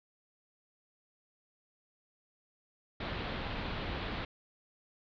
pink low-pass noise, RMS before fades -38 dBFS, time 3-4.25 s, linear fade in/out 5 ms, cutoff 4100 Hz, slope 48 dB/octave, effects none

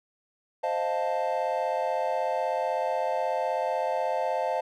triangle chord, F dominant seventh, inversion second, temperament equal, 523.3 / 622.3 / 698.5 / 880 Hz, C5 / Eb5 / F5 / A5, 0 / 0 / 0 / 0 cents, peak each -29 dBFS, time 0.63-4.61 s, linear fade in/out 10 ms, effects none

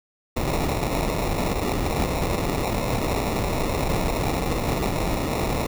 pink noise with sample-and-hold, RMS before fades -24 dBFS, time 0.36-5.67 s, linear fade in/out 10 ms, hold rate 1575 Hz, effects none

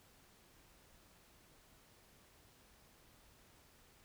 silence, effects pink hiss -66 dBFS RMS until 4.04 s

